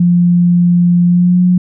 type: tone with pitch glide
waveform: sine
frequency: 175 to 180.02 Hz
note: F3 to F#3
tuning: +4 to -47 cents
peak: -6 dBFS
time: 0-1.58 s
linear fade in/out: 5 ms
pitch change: +49 cents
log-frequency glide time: 1.05-1.42 s
effects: none